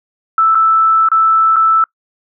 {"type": "tone with dropouts", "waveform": "sine", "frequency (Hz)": 1318.5, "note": "E6", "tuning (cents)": 0, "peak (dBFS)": -7, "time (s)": [0.38, 1.84], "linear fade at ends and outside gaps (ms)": 2, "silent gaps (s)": [[0.548, 0.553], [1.087, 1.116], [1.56, 1.565]], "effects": ["noise-tail reverb RT60 0.1 s tail -25 dB re dry"]}